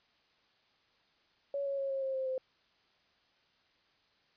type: tone with pitch steps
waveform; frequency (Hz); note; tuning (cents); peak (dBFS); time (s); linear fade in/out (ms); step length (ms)
sine; 561 / 553.9 / 546.9 / 540 / 533.2 / 526.5 / 519.8; C#5 / C#5 / C#5 / C#5 / C5 / C5 / C5; +21 / -1 / -23 / -45 / +33 / +11 / -11; -32; 1.54-2.38; 2; 120
effects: white hiss -70 dBFS RMS until 4.36 s + resampled to 11025 Hz